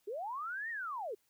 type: linear two-way sweep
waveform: sine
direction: up then down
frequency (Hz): 373.7 to 1897 to 373.7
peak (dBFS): -37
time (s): 0.07-1.15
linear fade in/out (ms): 10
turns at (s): 0.7
effects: white hiss -75 dBFS RMS until 1.29 s